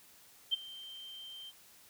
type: tone with ADSR envelope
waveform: sine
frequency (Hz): 3136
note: G7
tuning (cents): 0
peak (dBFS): -25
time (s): 0.51-1.52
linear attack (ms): 26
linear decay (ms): 16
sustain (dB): -20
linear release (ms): 34
effects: white hiss -60 dBFS RMS until 1.89 s